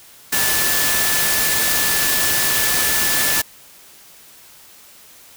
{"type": "tone in noise", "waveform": "sine", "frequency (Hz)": 1743, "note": "A6", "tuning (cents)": -17, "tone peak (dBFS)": -24, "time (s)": [0.32, 3.42], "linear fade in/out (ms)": 10, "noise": "white", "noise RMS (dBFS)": -18, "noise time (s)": [0.32, 3.42], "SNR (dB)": -9, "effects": ["white hiss -45 dBFS RMS until 5.36 s"]}